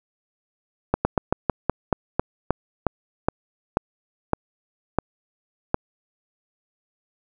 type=slowing click train; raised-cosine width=1 ms; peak=-4 dBFS; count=15; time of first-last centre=0.94-5.744 s; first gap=110 ms; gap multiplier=1.16; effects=none